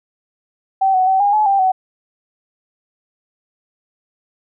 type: tone with pitch steps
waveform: sine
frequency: 771 / 745 / 764 / 812 / 853 / 789 / 752 Hz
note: G5 / F#5 / G5 / G#5 / G#5 / G5 / F#5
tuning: -29 / +12 / -45 / -39 / +46 / +11 / +28 cents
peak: -11 dBFS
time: 0.81-1.72 s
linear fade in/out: 10 ms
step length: 130 ms
effects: none